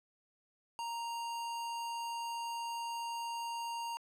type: tone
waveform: square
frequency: 932.3 Hz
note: A#5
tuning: in tune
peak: -38 dBFS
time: 0.79-3.97 s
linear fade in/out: 0 ms
effects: low-pass 11000 Hz 12 dB/octave + 12-bit